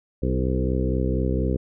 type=harmonic tone with a mistuned harmonic; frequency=64.2 Hz; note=C2; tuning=32 cents flat; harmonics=1 / 2 / 3 / 4 / 5 / 6 / 7 / 8; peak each=-24 / -27 / -29 / -30 / -31 / -32 / -32 / -33 dBFS; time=0.22-1.57 s; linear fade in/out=10 ms; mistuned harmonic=6; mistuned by=+17 cents; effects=none